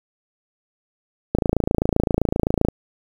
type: click train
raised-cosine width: 2 ms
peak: -4 dBFS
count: 38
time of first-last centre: 1.35-2.686 s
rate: 27.7 Hz
effects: 7-bit